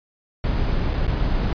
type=noise with dropouts; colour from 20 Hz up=brown; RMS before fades=-21 dBFS; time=0.44-1.53 s; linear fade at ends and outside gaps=1 ms; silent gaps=0.935-0.939 / 1.068-1.078 s; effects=resampled to 11025 Hz